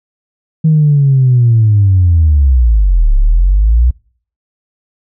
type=linear two-way sweep; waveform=sine; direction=down then up; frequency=160 to 33.37 to 62.7 Hz; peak=-4 dBFS; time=0.64-3.91 s; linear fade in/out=10 ms; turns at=3.15 s; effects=noise-tail reverb RT60 0.5 s tail -25 dB re dry + tanh soft clip ceiling -1 dBFS